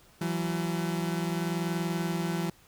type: tone pair together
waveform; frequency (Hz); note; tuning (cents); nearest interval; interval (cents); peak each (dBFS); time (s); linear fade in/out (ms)
30% pulse; 168.02 / 188.6; E3 / F#3; +33 / +33; major second; 200; -27 / -31; 0.21-2.5; 5
effects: pink hiss -59 dBFS RMS until 2.67 s